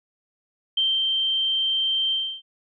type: tone with ADSR envelope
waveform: sine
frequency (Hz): 3136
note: G7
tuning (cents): 0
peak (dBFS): -18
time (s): 0.77-2.42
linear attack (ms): 6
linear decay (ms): 230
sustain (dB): -2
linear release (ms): 300
effects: none